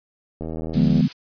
click train, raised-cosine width 2 ms, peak -17 dBFS, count 49, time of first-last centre 0.41-1.006 s, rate 80.5 Hz
blue noise, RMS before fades -31 dBFS, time 0.73-1.13 s, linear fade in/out 10 ms
sine chord, D diminished seventh, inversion none, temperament equal with one note detuned, 150.35 / 174.61 / 207.7 / 246.9 Hz, D3 / F3 / Ab3 / Cb4, +41 / 0 / 0 / 0 cents, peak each -20 dBFS, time 0.75-1.08 s, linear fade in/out 10 ms
effects resampled to 11025 Hz

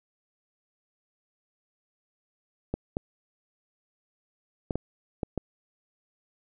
clicks, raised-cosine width 2 ms, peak -15 dBFS, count 6, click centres 2.74 / 2.969 / 4.708 / 4.756 / 5.232 / 5.377 s, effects none

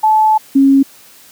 sine tone pair in turn, 867 / 273.1 Hz, A5 / C#4, -26 / -26 cents, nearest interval octave + minor sixth, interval 2000 cents, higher first, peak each -7 / -5 dBFS, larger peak second, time 0.03-0.38 / 0.55-0.83 s, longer first, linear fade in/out 10 ms, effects white hiss -42 dBFS RMS until 1.31 s + high-pass 100 Hz 12 dB/octave

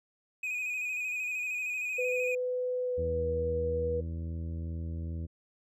triangle tone with vibrato, 2489 Hz, D#7, in tune, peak -30 dBFS, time 0.43-2.35 s, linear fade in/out 5 ms, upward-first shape square, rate 13 Hz, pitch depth 29 cents each way
sine tone with pitch glide, 501 to 483.7 Hz, B4 to B4, +25 to -36 cents, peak -29 dBFS, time 1.98-4.01 s, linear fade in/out 10 ms, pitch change -61 cents, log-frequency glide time 2.84-3.28 s
harmonic tone, 82.41 Hz, E2, in tune, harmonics 1 / 2 / 3 / 4 / 5 / 6 / 7, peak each -34 / -42 / -47 / -49 / -60 / -57 / -59 dBFS, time 2.97-5.27 s, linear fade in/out 20 ms
effects none

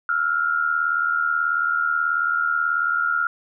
sine tone pair together, 1335.6 / 1414 Hz, E6 / F6, +22 / +21 cents, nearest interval minor second, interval 99 cents, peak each -24 / -20 dBFS, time 0.09-3.27 s, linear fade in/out 2 ms, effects none

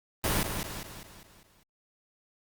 pink noise with echo, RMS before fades -27 dBFS, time 0.24-0.43 s, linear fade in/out 0 ms, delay 200 ms, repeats 6, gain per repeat -6 dB, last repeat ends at 1.63 s, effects Opus 32 kbps

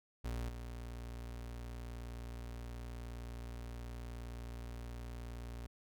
35% pulse tone with level steps, 59.1 Hz, A#1, 24 cents sharp, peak -36 / -42 dBFS, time 0.24-5.67 s, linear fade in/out 10 ms, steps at 0.49 s, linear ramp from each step 2 ms, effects none

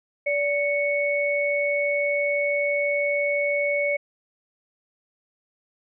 sine tone pair together, 578.1 / 2217 Hz, D5 / C#7, -27 / 0 cents, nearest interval octave + major seventh, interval 2327 cents, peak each -23 / -24 dBFS, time 0.26-3.97 s, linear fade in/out 10 ms, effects none

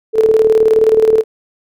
sine tone with tremolo, 440 Hz, A4, in tune, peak -5 dBFS, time 0.13-1.24 s, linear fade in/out 50 ms, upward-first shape square, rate 19 Hz, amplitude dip 55%, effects none

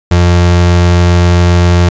35% pulse tone, 87.5 Hz, F2, 4 cents sharp, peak -3 dBFS, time 0.11-1.89 s, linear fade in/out 5 ms, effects resampled to 16000 Hz

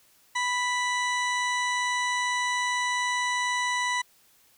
harmonic tone, 987.8 Hz, B5, in tune, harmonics 1 / 2 / 3 / 4 / 6 / 7 / 8 / 9, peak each -28 / -28 / -39 / -35 / -38 / -45 / -46 / -44 dBFS, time 0.35-4.02 s, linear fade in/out 10 ms, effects white hiss -61 dBFS RMS until 4.57 s

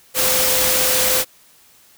sine tone in noise, 513 Hz, C5, 34 cents flat, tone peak -24 dBFS, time 0.14-1.25 s, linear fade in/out 50 ms, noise white, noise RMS -17 dBFS, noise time 0.14-1.25 s, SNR -10 dB, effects white hiss -51 dBFS RMS until 1.97 s

